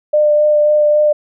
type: tone with vibrato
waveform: sine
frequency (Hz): 599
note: D5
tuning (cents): +34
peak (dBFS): -8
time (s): 0.13-1.13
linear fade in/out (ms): 10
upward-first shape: sine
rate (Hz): 3.7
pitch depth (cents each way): 11
effects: none